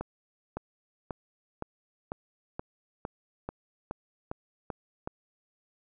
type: accelerating click train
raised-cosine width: 1 ms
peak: -20 dBFS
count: 12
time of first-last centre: 0.01-5.075 s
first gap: 560 ms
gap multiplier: 0.96
effects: none

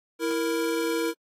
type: tone pair together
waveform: square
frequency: 330 / 466.4 Hz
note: E4 / A#4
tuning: +2 / +1 cents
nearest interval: tritone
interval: 599 cents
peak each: -28 dBFS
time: 0.19-1.14 s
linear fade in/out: 50 ms
effects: AAC 48 kbps

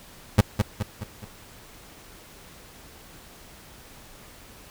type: tone with echo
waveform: 30% pulse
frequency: 103.83 Hz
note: G#2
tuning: in tune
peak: -9 dBFS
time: 0.38-0.41 s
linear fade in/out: 5 ms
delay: 210 ms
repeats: 4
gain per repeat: -6 dB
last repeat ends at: 1.25 s
effects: pink hiss -48 dBFS RMS until 4.7 s

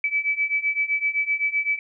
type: beating tone pair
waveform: sine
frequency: 2296 / 2303.8 Hz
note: D7 / D7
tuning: -40 / -34 cents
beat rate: 7.8 Hz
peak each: -25 / -23 dBFS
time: 0.04-1.79 s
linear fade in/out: 2 ms
effects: none

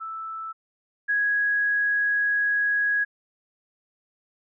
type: tone pair in turn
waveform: sine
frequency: 1318.5 / 1661.2 Hz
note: E6 / G#6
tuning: 0 / 0 cents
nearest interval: major third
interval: 400 cents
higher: second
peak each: -31 / -20 dBFS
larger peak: second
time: 0-0.53 / 1.08-3.05 s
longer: second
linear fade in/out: 20 ms
effects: none

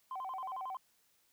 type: tone with vibrato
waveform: sine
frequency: 890 Hz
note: A5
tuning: 20 cents sharp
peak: -37 dBFS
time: 0.11-0.77 s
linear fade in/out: 2 ms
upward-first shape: square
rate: 11 Hz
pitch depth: 270 cents each way
effects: tanh soft clip ceiling -35 dBFS + white hiss -72 dBFS RMS until 1.32 s

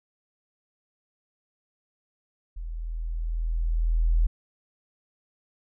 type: tone with level ramp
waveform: sine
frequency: 41 Hz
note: E1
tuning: 9 cents flat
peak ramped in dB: -32 to -17 dBFS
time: 2.56-4.27 s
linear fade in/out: 10 ms
effects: none

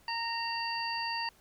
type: harmonic tone with a mistuned harmonic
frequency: 926 Hz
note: A#5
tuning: 12 cents flat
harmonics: 1 / 2 / 3 / 5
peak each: -35 / -39 / -40 / -37 dBFS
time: 0.08-1.29 s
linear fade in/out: 2 ms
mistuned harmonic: 3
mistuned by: -19 cents
effects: pink hiss -63 dBFS RMS until 1.4 s

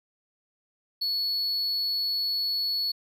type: tone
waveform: triangle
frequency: 4400 Hz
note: C#8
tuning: 14 cents flat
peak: -24 dBFS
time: 1.01-2.92 s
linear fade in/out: 10 ms
effects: none

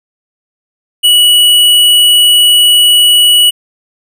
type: tone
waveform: square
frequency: 2936 Hz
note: F#7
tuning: 14 cents flat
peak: -4 dBFS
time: 1.03-3.51 s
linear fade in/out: 20 ms
effects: none

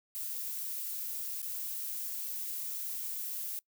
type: noise with dropouts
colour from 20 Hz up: violet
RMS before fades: -38 dBFS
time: 0.15-3.59 s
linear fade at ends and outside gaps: 0 ms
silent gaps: 1.418-1.428 s
effects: noise-tail reverb RT60 0.1 s tail -23 dB re dry

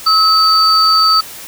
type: tone pair together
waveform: sine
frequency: 1287 / 4586 Hz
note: E6 / D8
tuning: -42 / -42 cents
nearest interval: octave + minor seventh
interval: 2200 cents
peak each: -10 dBFS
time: 0.06-1.21 s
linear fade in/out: 10 ms
effects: white hiss -31 dBFS RMS until 1.47 s

